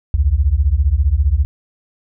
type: beating tone pair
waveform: sine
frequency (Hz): 63.4 / 78.4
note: B1 / D#2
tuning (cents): +46 / +14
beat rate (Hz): 15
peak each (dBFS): -14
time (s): 0.14-1.45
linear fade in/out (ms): 0
effects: none